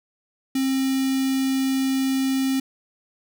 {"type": "tone with notch filter", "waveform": "square", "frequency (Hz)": 266.3, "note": "C4", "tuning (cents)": 31, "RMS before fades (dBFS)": -22, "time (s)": [0.55, 2.6], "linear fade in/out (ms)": 5, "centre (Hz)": 1000, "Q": 0.52, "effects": []}